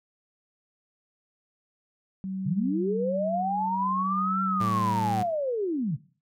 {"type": "tone with tremolo", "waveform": "sine", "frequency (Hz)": 190.2, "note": "F#3", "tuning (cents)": 48, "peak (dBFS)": -28, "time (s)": [2.24, 5.23], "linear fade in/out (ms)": 0, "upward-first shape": "triangle", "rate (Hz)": 0.56, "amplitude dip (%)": 45}
{"type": "linear two-way sweep", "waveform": "sine", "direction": "up then down", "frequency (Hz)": [124.6, 1364, 124.6], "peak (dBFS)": -25, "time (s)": [2.45, 5.97], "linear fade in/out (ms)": 20, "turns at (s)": 4.42}
{"type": "tone with vibrato", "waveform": "sawtooth", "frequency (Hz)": 110, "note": "A2", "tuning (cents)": 0, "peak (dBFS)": -25, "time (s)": [4.6, 5.23], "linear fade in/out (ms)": 10, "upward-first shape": "square", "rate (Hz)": 11, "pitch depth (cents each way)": 8}
{"effects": ["noise-tail reverb RT60 0.4 s tail -18 dB re dry"]}